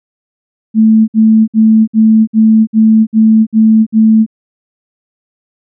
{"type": "tone bursts", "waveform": "sine", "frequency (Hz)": 220, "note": "A3", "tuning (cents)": 0, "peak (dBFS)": -3, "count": 9, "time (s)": [0.74, 4.264], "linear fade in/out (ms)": 50, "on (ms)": 340, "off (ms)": 58, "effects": []}